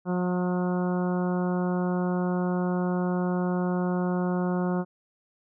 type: harmonic tone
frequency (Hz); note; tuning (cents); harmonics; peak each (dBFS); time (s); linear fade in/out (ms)
180; F#3; -47; 1 / 2 / 3 / 4 / 5 / 6 / 7 / 8; -25 / -31 / -35 / -37 / -39 / -41 / -42 / -43; 0.05-4.85; 50
effects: none